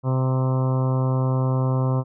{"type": "harmonic tone with a mistuned harmonic", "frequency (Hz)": 130, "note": "C3", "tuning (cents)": -11, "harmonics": [1, 2, 3, 4, 5, 6, 7, 8, 9, 10], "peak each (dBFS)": [-19, -29, -33, -31, -36, -39, -37, -35, -40, -43], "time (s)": [0.03, 2.04], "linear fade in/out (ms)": 50, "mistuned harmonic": 7, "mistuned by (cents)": 19, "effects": []}